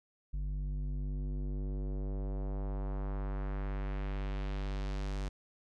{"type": "tone with low-pass filter sweep", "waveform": "square", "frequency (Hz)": 49, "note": "G1", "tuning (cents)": 0, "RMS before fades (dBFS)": -36, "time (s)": [0.33, 5.29], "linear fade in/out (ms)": 10, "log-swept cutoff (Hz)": [120, 6800], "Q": 1.1, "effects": []}